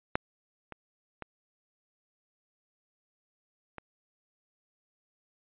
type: clicks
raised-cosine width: 0.5 ms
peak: -10 / -26 / -23 / -25 dBFS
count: 4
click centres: 0.155 / 0.723 / 1.223 / 3.783 s
effects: resampled to 8000 Hz